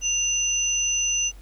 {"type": "tone pair together", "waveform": "sine", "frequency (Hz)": [2792, 6023], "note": ["F7", "F#8"], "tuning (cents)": [-1, 30], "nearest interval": "octave + minor second", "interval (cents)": 1331, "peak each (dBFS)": [-26, -22], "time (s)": [0.01, 1.32], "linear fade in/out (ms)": 50, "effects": ["added 47 Hz sine -41 dBFS peak until 1.41 s", "pink hiss -55 dBFS RMS until 1.41 s"]}